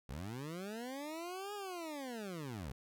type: linear two-way sweep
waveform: 20% pulse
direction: up then down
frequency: 58.6 to 417.8 to 58.6 Hz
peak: -37 dBFS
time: 0.09-2.72 s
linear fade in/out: 5 ms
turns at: 1.54 s
effects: none